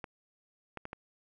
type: clicks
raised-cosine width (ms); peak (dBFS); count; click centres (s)
0.5; -25; 4; 0.042 / 0.773 / 0.854 / 0.931
effects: none